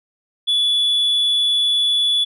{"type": "tone", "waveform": "sine", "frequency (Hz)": 3432, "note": "A7", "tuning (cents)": -44, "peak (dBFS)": -12, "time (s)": [0.47, 2.25], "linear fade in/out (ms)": 20, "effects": ["tanh soft clip ceiling -13 dBFS"]}